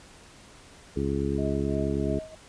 harmonic tone, 69.3 Hz, C#2, in tune, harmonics 1 / 2 / 3 / 4 / 5 / 6, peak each -32 / -32 / -32 / -32 / -32 / -32 dBFS, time 0.96-2.19 s, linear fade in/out 5 ms
sine tone with tremolo, 632 Hz, D#5, 27 cents sharp, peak -31 dBFS, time 1.38-2.35 s, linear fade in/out 5 ms, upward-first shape triangle, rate 3 Hz, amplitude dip 90%
effects pink hiss -51 dBFS RMS until 2.48 s + resampled to 22050 Hz

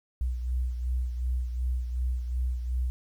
sine beating tone pair, 61.74 / 64.44 Hz, B1 / C2, 0 / -26 cents, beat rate 2.7 Hz, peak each -27 / -36 dBFS, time 0.21-2.9 s, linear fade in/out 0 ms, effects 10-bit

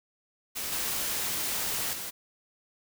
white noise with level steps, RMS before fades -34 / -31 / -37 dBFS, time 0.55-2.11 s, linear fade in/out 20 ms, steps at 0.72 / 1.93 s, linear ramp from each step 2 ms, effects none

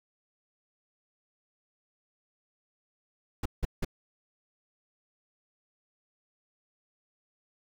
brown noise bursts, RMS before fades -27 dBFS, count 3, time 3.43-3.848 s, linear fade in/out 5 ms, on 26 ms, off 170 ms, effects none

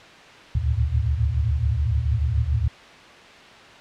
sine tone cluster, 68.9 / 76 / 106.5 / 110.9 / 118.4 Hz, C#2 / D#2 / G#2 / A2 / A#2, -10 / -40 / +44 / +14 / +27 cents, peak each -26 / -22 / -29 / -27 / -28 dBFS, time 0.55-2.68 s, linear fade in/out 5 ms, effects white hiss -44 dBFS RMS until 3.8 s + low-pass 3000 Hz 12 dB/octave

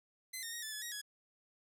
10% pulse tone with pitch steps, 2045 / 1839 / 1878 / 1748 / 1710 / 1891 / 1678 Hz, C7 / A#6 / A#6 / A6 / A6 / A#6 / G#6, -40 / -24 / +12 / -12 / -50 / +24 / +17 cents, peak -32 dBFS, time 0.33-1.016 s, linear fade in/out 10 ms, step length 98 ms, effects none

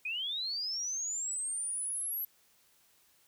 sine linear sweep, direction up, 2422 to 11840 Hz, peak -33 dBFS, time 0.05-2.25 s, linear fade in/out 5 ms, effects white hiss -67 dBFS RMS until 3.27 s

